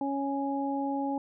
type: harmonic tone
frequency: 277.2 Hz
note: C#4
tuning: in tune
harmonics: 1 / 2 / 3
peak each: -30 / -37 / -33 dBFS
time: 0.01-1.18 s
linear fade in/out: 2 ms
effects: none